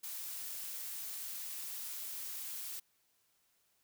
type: noise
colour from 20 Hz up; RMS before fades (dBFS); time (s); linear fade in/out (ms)
blue; -43; 0.03-2.8; 10
effects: white hiss -75 dBFS RMS until 3.83 s